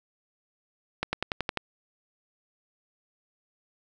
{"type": "accelerating click train", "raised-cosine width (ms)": 0.3, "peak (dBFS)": -11, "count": 7, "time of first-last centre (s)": [1.03, 1.573], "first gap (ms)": 100, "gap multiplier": 0.96, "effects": []}